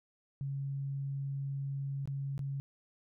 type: tone with dropouts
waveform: sine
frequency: 138.2 Hz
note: C#3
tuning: 5 cents flat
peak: -34 dBFS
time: 0.41-2.6 s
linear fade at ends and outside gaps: 0 ms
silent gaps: 2.056-2.075 / 2.379-2.392 s
effects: none